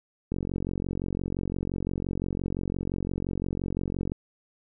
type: click train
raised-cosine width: 3 ms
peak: -17 dBFS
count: 175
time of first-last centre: 0.32-4.119 s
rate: 45.8 Hz
effects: none